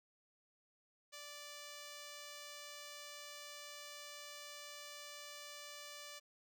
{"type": "tone", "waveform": "5% pulse", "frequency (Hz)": 586, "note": "D5", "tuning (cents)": -4, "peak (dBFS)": -38, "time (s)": [1.12, 6.2], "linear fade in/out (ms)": 20, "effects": []}